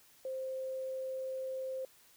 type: tone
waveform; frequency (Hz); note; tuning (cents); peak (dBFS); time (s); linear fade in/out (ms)
sine; 524; C5; +2; -36; 0.25-1.85; 2
effects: white hiss -63 dBFS RMS until 2.16 s